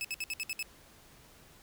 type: tone bursts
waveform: sawtooth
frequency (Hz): 2596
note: E7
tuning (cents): -27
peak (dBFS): -30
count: 7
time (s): 0.01-0.627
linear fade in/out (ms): 0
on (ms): 35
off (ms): 62
effects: pink hiss -58 dBFS RMS until 1.62 s